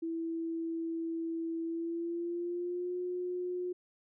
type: tone with pitch glide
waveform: sine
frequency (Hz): 329.6 to 359.4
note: E4 to F4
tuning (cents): 0 to +50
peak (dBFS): -33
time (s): 0.02-3.73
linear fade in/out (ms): 10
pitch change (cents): +150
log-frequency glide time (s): 1.63-2.96
effects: none